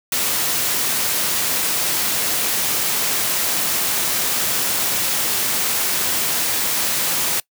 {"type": "noise", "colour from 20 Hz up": "white", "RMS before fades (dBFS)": -20, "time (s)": [0.12, 7.4], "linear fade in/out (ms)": 2, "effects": ["noise-tail reverb RT60 0.1 s tail -23 dB re dry", "high-pass 100 Hz 12 dB/octave"]}